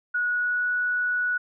sine tone with pitch glide, 1459 to 1470.8 Hz, F#6 to F#6, -25 to -11 cents, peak -22 dBFS, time 0.14-1.38 s, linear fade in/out 10 ms, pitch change +14 cents, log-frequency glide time 0.27-0.71 s, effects none

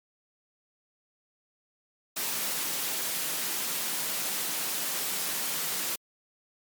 white high-pass noise, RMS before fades -31 dBFS, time 2.16-5.96 s, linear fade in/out 10 ms, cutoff 140 Hz, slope 48 dB/octave, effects MP3 96 kbps

